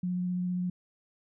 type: tone with vibrato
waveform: sine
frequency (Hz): 180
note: F#3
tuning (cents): -47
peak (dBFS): -28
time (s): 0.03-0.7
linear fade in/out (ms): 5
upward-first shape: triangle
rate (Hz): 15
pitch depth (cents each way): 13
effects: none